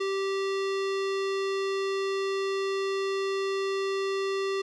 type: tone with low-pass filter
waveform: square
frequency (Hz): 390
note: G4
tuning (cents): -9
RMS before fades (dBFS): -29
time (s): 0-4.62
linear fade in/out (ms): 10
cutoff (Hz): 4700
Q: 1.2
effects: none